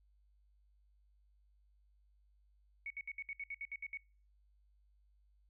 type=tone bursts; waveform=sine; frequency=2224 Hz; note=C#7; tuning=5 cents sharp; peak=-40 dBFS; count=11; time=2.86-3.973 s; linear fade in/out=2 ms; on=43 ms; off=64 ms; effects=noise-tail reverb RT60 0.4 s tail -25 dB re dry + added 50 Hz sine -67 dBFS peak until 5.49 s